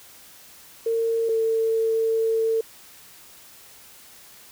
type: tone pair in turn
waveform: sine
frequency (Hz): 455.8 / 449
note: A#4 / A4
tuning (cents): -39 / +35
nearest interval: unison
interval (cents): 26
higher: first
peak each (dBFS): -20 / -19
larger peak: second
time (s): 0.86-1.29 / 1.29-2.61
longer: second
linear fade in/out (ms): 5
effects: white hiss -48 dBFS RMS until 4.51 s